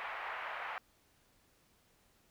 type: band-pass noise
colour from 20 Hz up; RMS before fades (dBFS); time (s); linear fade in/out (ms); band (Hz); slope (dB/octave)
pink; -42; 0-0.78; 0; 750 to 2300; 24
effects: pink hiss -70 dBFS RMS until 2.3 s